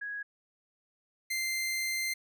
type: tone pair in turn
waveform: sine / sawtooth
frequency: 1661.2 / 2086 Hz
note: G#6 / C7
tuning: 0 / -6 cents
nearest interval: major third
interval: 394 cents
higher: second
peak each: -35 / -27 dBFS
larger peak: second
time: 0.01-0.23 / 1.3-2.14 s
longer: second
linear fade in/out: 10 ms
effects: none